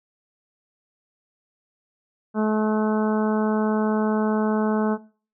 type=harmonic tone; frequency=215.2 Hz; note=A3; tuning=38 cents flat; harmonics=1 / 2 / 3 / 4 / 5 / 6 / 7; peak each=-20 / -26 / -30 / -32 / -34 / -36 / -37 dBFS; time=2.34-4.98 s; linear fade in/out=50 ms; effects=noise-tail reverb RT60 0.4 s tail -19 dB re dry